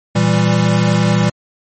square chord, E diminished, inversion second, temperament equal, 116.54 / 164.81 / 196 Hz, Bb2 / E3 / G3, 0 / 0 / 0 cents, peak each -16 dBFS, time 0.15-1.3 s, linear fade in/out 10 ms, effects MP3 32 kbps

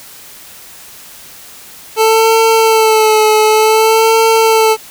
25% pulse tone with vibrato, 440 Hz, A4, in tune, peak -3 dBFS, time 1.96-4.77 s, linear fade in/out 50 ms, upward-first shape sine, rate 0.55 Hz, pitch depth 37 cents each way, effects white hiss -35 dBFS RMS until 4.9 s

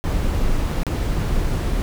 brown noise with dropouts, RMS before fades -20 dBFS, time 0.04-1.82 s, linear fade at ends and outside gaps 0 ms, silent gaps 0.709-0.713 / 0.834-0.867 / 1.439-1.443 s, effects none

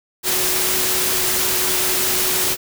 sine tone in noise, 370 Hz, F#4, in tune, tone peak -29 dBFS, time 0.23-2.57 s, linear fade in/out 50 ms, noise white, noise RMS -19 dBFS, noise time 0.23-2.57 s, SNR -13 dB, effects none

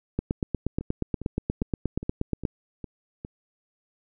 two click trains, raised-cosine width 3 ms, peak -22 / -12 dBFS, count 7 / 20, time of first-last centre 0.81-3.249 / 0.19-2.452 s, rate 2.46 / 8.4 Hz, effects none

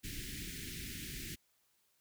pink band-stop noise, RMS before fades -44 dBFS, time 0.03-1.36 s, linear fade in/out 20 ms, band 370 to 1700 Hz, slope 48 dB/octave, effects white hiss -75 dBFS RMS until 2 s

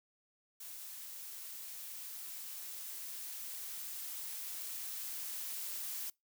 blue noise with level ramp, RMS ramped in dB -48 to -41 dBFS, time 0.6-6.1 s, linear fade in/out 5 ms, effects noise-tail reverb RT60 0.2 s tail -25 dB re dry

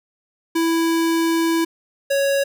square tone pair in turn, 330 / 555 Hz, E4 / C#5, +2 / +2 cents, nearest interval major sixth, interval 900 cents, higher second, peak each -17 dBFS, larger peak neither, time 0.55-1.65 / 2.1-2.44 s, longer first, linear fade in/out 10 ms, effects none

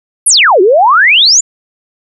sine exponential two-way sweep, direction down then up, 11650 to 348.7 to 7370 Hz, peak -3 dBFS, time 0.26-1.41 s, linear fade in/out 10 ms, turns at 0.61 s, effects none

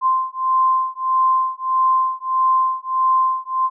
sine beating tone pair, 1042 / 1043.6 Hz, C6 / C6, -7 / -5 cents, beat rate 1.6 Hz, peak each -18 dBFS, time 0.01-3.7 s, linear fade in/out 50 ms, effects none

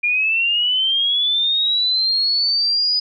sine linear sweep, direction up, 2397 to 4978 Hz, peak -15 dBFS, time 0.03-3 s, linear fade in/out 10 ms, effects none

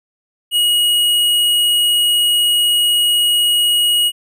square tone, 2896 Hz, F#7, 38 cents flat, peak -12 dBFS, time 0.51-4.12 s, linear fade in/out 50 ms, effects none

